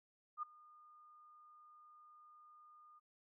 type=tone with ADSR envelope; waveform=sine; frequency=1218 Hz; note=D#6; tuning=37 cents flat; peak=-37 dBFS; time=0.37-3 s; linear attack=56 ms; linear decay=9 ms; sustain=-23 dB; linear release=22 ms; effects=none